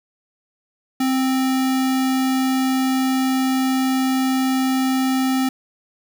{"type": "tone with sample-and-hold", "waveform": "sine", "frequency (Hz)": 261.6, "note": "C4", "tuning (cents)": 0, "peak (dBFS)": -16, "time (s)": [1, 5.49], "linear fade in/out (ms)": 5, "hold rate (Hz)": 1050, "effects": []}